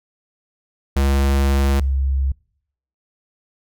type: tone pair in turn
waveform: square / sine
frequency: 68.8 / 67.46 Hz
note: C#2 / C#2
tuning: -12 / -46 cents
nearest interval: unison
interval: 34 cents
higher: first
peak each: -15 / -16 dBFS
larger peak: first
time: 0.96-1.8 / 1.8-2.32 s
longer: first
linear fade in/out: 5 ms
effects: noise-tail reverb RT60 0.7 s tail -26 dB re dry